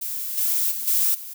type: noise with level steps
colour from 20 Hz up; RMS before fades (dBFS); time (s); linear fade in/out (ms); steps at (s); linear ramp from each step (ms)
violet; -29 / -22 / -29 / -20 / -36; 0.01-1.34; 10; 0.37 / 0.71 / 0.87 / 1.14; 10
effects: none